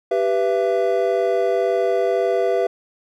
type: chord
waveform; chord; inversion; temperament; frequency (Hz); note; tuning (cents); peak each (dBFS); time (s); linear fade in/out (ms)
triangle; E minor; first; equal with one note detuned; 392 / 493.9 / 670.4; G4 / B4 / E5; 0 / 0 / +29; -19; 0.11-2.67; 5
effects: none